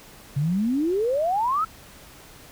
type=exponential sweep; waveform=sine; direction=up; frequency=134.3 to 1348 Hz; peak=-20 dBFS; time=0.36-1.65 s; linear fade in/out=10 ms; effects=pink hiss -47 dBFS RMS until 2.51 s